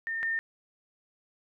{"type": "tone pair in turn", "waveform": "sine", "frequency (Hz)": [1816, 1816], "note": ["A#6", "A#6"], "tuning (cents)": [-46, -46], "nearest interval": "unison", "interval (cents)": 0, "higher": "neither", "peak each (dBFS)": [-30, -27], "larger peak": "second", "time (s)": [[0.07, 0.23], [0.23, 0.39]], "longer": "neither", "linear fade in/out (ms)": 0, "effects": []}